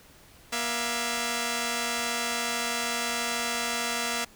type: tone pair together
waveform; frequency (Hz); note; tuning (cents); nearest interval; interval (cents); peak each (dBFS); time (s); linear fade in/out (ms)
5% pulse; 237.6 / 672; A#3 / E5; +33 / +33; octave + tritone; 1800; -19; 0.52-4.25; 10
effects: pink hiss -54 dBFS RMS until 4.35 s